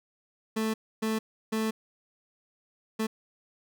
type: tone bursts at uneven times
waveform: 30% pulse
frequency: 220 Hz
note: A3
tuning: in tune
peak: -24 dBFS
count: 4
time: 0.56-0.74 / 1.02-1.19 / 1.52-1.71 / 2.99-3.07 s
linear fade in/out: 10 ms
effects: none